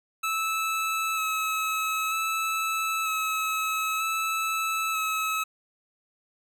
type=tone with vibrato; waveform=25% pulse; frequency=1299 Hz; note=E6; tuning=26 cents flat; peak=-22 dBFS; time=0.23-5.44 s; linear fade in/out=10 ms; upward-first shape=square; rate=0.53 Hz; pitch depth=13 cents each way; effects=none